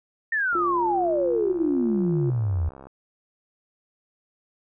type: exponential sweep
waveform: sine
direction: down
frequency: 1843 to 77 Hz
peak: -21 dBFS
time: 0.32-2.69 s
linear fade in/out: 5 ms
type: click train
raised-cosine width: 1 ms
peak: -29 dBFS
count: 158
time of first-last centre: 0.53-2.87 s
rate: 67.1 Hz
type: tone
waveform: sine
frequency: 349.2 Hz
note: F4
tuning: in tune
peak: -25 dBFS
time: 0.55-2.3 s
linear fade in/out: 2 ms
effects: none